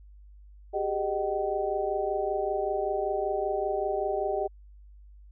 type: tone cluster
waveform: sine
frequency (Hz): 384.6 / 409.8 / 615 / 764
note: G4 / G#4 / D#5 / G5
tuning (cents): -33 / -23 / -20 / -45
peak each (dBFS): -33 / -31 / -31 / -32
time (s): 0.73-4.48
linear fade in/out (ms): 20
effects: added 50 Hz sine -48 dBFS peak until 5.31 s